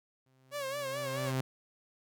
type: tone with exponential growth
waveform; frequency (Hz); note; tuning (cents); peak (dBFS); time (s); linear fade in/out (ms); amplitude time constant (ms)
sawtooth; 130.81; C3; 0; -25; 0.26-1.41; 5; 250
type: tone with vibrato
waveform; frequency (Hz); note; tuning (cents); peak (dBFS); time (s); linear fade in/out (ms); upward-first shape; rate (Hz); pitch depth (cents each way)
sawtooth; 556; C#5; +5; -31; 0.51-1.34; 50; sine; 4.6; 86
effects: none